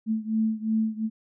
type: beating tone pair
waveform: sine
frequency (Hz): 219.1 / 221.9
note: A3 / A3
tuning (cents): -7 / +15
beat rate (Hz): 2.8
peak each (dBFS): -25 / -27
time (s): 0.06-1.1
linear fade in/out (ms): 50
effects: none